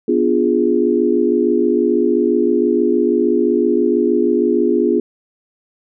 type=chord; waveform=sine; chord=B diminished seventh; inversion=none; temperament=equal; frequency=246.9 / 293.7 / 349.2 / 415.3 Hz; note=B3 / D4 / F4 / Ab4; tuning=0 / 0 / 0 / 0 cents; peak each=-18 / -20 / -16 / -17 dBFS; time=0.08-5 s; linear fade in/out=5 ms; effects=none